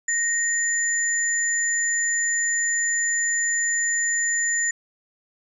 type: tone pair together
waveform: sine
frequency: 1864.7 / 7040 Hz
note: A#6 / A8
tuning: 0 / 0 cents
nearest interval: octave + major seventh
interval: 2300 cents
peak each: -23 dBFS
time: 0.08-4.71 s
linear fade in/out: 5 ms
effects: none